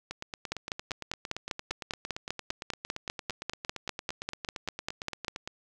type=two click trains; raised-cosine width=0.2 ms; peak=-19 / -14 dBFS; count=48 / 25; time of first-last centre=0.11-5.475 / 0.52-5.282 s; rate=8.76 / 5.04 Hz; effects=none